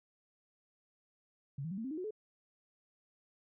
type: tone with pitch steps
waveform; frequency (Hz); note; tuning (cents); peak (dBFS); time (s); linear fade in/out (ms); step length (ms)
sine; 138.59 / 162.92 / 191.52 / 225.1 / 264.7 / 311.1 / 365.7 / 429.9; C#3 / E3 / G3 / A3 / C4 / D#4 / F#4 / A4; 0 / -20 / -40 / +40 / +20 / 0 / -20 / -40; -37; 1.58-2.108; 5; 66
effects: none